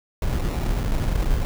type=noise with sample-and-hold; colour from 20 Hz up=brown; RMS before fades=-22 dBFS; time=0.22-1.45 s; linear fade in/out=0 ms; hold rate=1575 Hz; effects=none